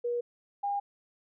sine tone pair in turn, 480 / 807.3 Hz, B4 / G#5, -49 / -49 cents, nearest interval major sixth, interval 900 cents, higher second, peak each -28 dBFS, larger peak neither, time 0.04-0.21 / 0.63-0.8 s, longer neither, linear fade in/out 10 ms, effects none

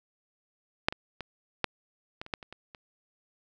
clicks, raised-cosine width 0.3 ms, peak -6 / -20 / -21 / -9 / -21 / -29 / -14 / -28 / -27 / -29 dBFS, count 10, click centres 0.885 / 0.925 / 1.207 / 1.643 / 2.215 / 2.264 / 2.338 / 2.428 / 2.526 / 2.748 s, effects none

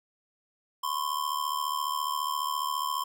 square ring-modulated tone, 1051 Hz, C6, 7 cents sharp, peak -26 dBFS, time 0.83-3.04 s, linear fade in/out 10 ms, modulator 37.3 Hz, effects none

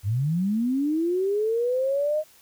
sine linear sweep, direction up, 91.6 to 626 Hz, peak -21 dBFS, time 0.03-2.24 s, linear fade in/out 50 ms, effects white hiss -55 dBFS RMS until 2.41 s

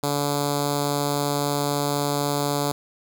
5% pulse tone with notch filter, 143.9 Hz, D3, 35 cents flat, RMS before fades -24 dBFS, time 0.03-2.72 s, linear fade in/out 5 ms, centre 1800 Hz, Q 0.66, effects none

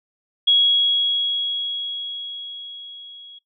sine tone with level ramp, 3322 Hz, G#7, in tune, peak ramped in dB -11 to -39 dBFS, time 0.47-3.39 s, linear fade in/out 10 ms, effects noise-tail reverb RT60 0.1 s tail -18 dB re dry

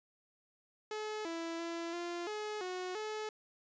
sawtooth tone with pitch steps, 428.1 / 331.9 / 336.1 / 346.3 / 423.8 / 366 / 429.7 Hz, A4 / E4 / E4 / F4 / G#4 / F#4 / A4, -47 / +12 / +34 / -15 / +35 / -19 / -41 cents, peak -34 dBFS, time 0.91-3.29 s, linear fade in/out 2 ms, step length 340 ms, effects resampled to 16000 Hz

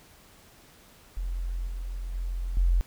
sine tone with level steps, 43.65 Hz, F1, in tune, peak -28 / -31 / -28 / -19 dBFS, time 1.17-2.81 s, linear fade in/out 0 ms, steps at 1.67 / 2.14 / 2.57 s, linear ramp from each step 2 ms, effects pink hiss -55 dBFS RMS until 2.86 s

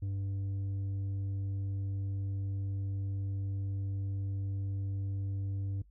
triangle tone with tanh clipping, 98 Hz, G2, in tune, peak -34 dBFS, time 0.02-5.82 s, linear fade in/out 5 ms, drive 10 dB, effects noise-tail reverb RT60 0.1 s tail -19 dB re dry + added 50 Hz sine -57 dBFS peak until 5.9 s

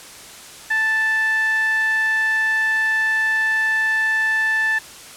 sawtooth tone with band-pass filter, 880 Hz, A5, in tune, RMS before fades -19 dBFS, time 0.7-4.79 s, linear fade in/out 10 ms, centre 1800 Hz, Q 6.6, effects white hiss -39 dBFS RMS until 5.16 s + low-pass 10000 Hz 12 dB/octave

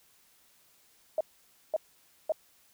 sine tone bursts, 628 Hz, D#5, 16 cents sharp, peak -24 dBFS, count 3, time 1.18-2.321 s, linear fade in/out 2 ms, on 27 ms, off 530 ms, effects white hiss -64 dBFS RMS until 2.73 s

